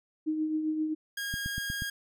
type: tone with tremolo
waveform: sine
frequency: 311.1 Hz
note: D#4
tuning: in tune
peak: -25 dBFS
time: 0.26-0.95 s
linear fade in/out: 20 ms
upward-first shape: triangle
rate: 7.6 Hz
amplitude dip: 50%
type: tone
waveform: sawtooth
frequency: 1630 Hz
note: G#6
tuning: 33 cents flat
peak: -29 dBFS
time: 1.17-1.9 s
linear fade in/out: 5 ms
type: click train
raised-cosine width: 5 ms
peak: -24 dBFS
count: 5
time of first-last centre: 1.34-1.821 s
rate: 8.31 Hz
effects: none

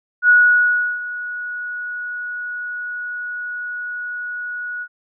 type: tone with ADSR envelope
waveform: sine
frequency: 1461 Hz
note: F#6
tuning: 22 cents flat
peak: -7 dBFS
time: 0.22-4.88 s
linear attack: 70 ms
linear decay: 700 ms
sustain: -17 dB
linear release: 61 ms
effects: none

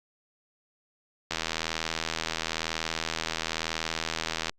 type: click train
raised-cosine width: 0.2 ms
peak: -11 dBFS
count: 259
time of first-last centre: 1.31-4.495 s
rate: 81 Hz
effects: Opus 48 kbps

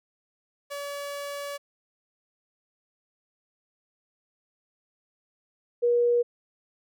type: tone pair in turn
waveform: sawtooth / sine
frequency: 570 / 479.2 Hz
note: C#5 / A#4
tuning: +48 / +48 cents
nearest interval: minor third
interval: 300 cents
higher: first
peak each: -29 / -19 dBFS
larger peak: second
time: 0.7-1.58 / 5.82-6.23 s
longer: first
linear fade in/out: 20 ms
effects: none

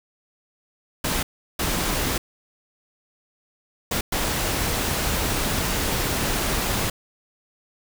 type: noise bursts at uneven times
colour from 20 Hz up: pink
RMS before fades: -24 dBFS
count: 4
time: 1.04-1.23 / 1.59-2.18 / 3.91-4.01 / 4.12-6.9 s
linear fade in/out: 5 ms
effects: none

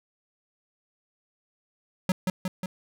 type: tone with echo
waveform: square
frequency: 185 Hz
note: F#3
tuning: in tune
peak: -21 dBFS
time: 2.09-2.12 s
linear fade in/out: 2 ms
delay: 180 ms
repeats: 3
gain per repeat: -3 dB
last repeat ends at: 2.66 s
effects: none

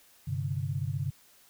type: chord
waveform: sine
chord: G suspended fourth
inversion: none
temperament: equal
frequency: 98 / 130.81 / 146.83 Hz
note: G2 / C3 / D3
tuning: 0 / 0 / 0 cents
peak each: -34 / -33 / -34 dBFS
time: 0.27-1.11 s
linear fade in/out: 10 ms
effects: white hiss -60 dBFS RMS until 1.49 s

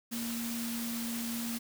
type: tone in noise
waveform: sine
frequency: 233.1 Hz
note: A#3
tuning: in tune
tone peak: -35 dBFS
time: 0.11-1.59 s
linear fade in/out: 20 ms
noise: white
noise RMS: -40 dBFS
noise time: 0.11-1.59 s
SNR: +2 dB
effects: none

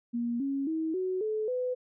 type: tone with pitch steps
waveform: sine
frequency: 236.9 / 275.3 / 319.9 / 371.7 / 432 / 502 Hz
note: A#3 / C#4 / D#4 / F#4 / A4 / B4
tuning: +28 / -12 / +48 / +8 / -32 / +28 cents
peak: -28 dBFS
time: 0.13-1.75 s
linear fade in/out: 20 ms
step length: 270 ms
effects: none

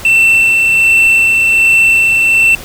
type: tone with tremolo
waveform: triangle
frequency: 2684 Hz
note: E7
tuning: 31 cents sharp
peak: -3 dBFS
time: 0.05-2.55 s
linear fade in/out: 2 ms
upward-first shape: sine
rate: 1.3 Hz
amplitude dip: 25%
effects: pink hiss -29 dBFS RMS until 2.64 s

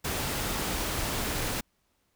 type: noise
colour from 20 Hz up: pink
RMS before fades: -31 dBFS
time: 0.04-1.61 s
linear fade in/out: 10 ms
effects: pink hiss -73 dBFS RMS until 2.15 s

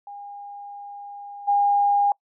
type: tone with level steps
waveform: sine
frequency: 811 Hz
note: G#5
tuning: 41 cents flat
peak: -35 / -16 dBFS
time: 0.07-2.12 s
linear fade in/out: 2 ms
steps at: 1.47 s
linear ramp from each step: 20 ms
effects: noise-tail reverb RT60 0.1 s tail -26 dB re dry

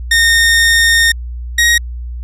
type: tone pair in turn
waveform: sawtooth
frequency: 1837 / 1883.2 Hz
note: A#6 / A#6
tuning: -26 / +17 cents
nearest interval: unison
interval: 43 cents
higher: second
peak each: -4 dBFS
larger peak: neither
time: 0.11-1.12 / 1.58-1.78 s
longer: first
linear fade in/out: 5 ms
effects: added 60 Hz sine -21 dBFS peak until 2.23 s + low-pass 11000 Hz 12 dB/octave

